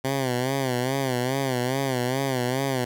10% pulse tone with vibrato, 130 Hz, C3, 11 cents flat, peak -15 dBFS, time 0.04-2.85 s, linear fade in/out 10 ms, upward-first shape sine, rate 2.4 Hz, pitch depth 100 cents each way, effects none

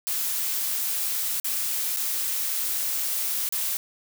blue noise with dropouts, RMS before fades -27 dBFS, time 0.07-3.77 s, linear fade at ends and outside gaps 0 ms, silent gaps 1.399-1.445 / 1.963-1.97 / 3.489-3.524 s, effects none

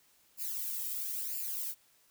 violet noise with flanger, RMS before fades -37 dBFS, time 0.37-1.75 s, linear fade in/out 50 ms, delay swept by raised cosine 0.41 to 1.61 ms, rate 1 Hz, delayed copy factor +0.85, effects white hiss -67 dBFS RMS until 2.1 s

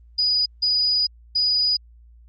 sine tone bursts at uneven times, 4938 Hz, D#8, 14 cents flat, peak -17 dBFS, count 3, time 0.18-0.46 / 0.62-1.07 / 1.35-1.77 s, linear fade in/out 10 ms, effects added 58 Hz sine -46 dBFS peak until 2.28 s + Opus 32 kbps

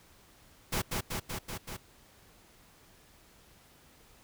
pink noise with echo, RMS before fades -31 dBFS, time 0.72-0.82 s, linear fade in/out 10 ms, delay 190 ms, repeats 5, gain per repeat -2 dB, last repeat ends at 1.77 s, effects pink hiss -60 dBFS RMS until 4.23 s

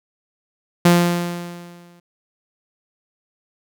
sawtooth tone with exponential decay, 173.8 Hz, F3, 8 cents flat, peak -5 dBFS, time 0.85-2 s, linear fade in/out 5 ms, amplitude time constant 250 ms, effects none

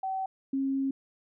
sine tone pair in turn, 764 / 270.6 Hz, G5 / C#4, -45 / -42 cents, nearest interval octave + tritone, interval 1797 cents, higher first, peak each -29 / -26 dBFS, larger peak second, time 0.03-0.26 / 0.53-0.91 s, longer second, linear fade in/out 5 ms, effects none

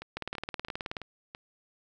two click trains, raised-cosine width 0.3 ms, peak -24 / -18 dBFS, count 5 / 16, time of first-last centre 0.02-1.349 / 0.17-0.968 s, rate 3.01 / 18.8 Hz, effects none

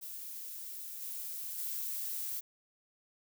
violet noise with level steps, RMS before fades -44 / -41 / -38 dBFS, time 0.01-2.41 s, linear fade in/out 20 ms, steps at 1.02 / 1.58 s, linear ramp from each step 2 ms, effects none

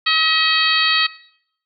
harmonic tone, 638 Hz, D#5, 43 cents sharp, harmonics 2 / 3 / 4 / 5 / 6 / 7, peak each -21 / -21 / -21 / -21 / -21 / -21 dBFS, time 0.06-1.07 s, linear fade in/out 10 ms, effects noise-tail reverb RT60 0.7 s tail -20 dB re dry

